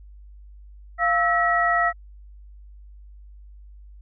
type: tone cluster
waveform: sine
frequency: 695 / 1310 / 1917 Hz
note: F5 / E6 / A#6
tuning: -9 / -11 / +48 cents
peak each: -22 dBFS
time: 0.98-1.93 s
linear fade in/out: 50 ms
effects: added 50 Hz sine -42 dBFS peak until 4.01 s